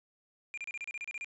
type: tone bursts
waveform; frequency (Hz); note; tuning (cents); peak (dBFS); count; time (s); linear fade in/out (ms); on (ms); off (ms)
triangle; 2400; D7; +37; -35; 11; 0.54-1.245; 0; 35; 32
effects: resampled to 24000 Hz